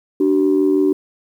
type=tone pair together; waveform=sine; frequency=293.7 / 379.8 Hz; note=D4 / F#4; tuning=0 / +45 cents; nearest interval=major third; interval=445 cents; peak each=-14 dBFS; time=0.2-0.93 s; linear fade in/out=5 ms; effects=tanh soft clip ceiling -6 dBFS + 8-bit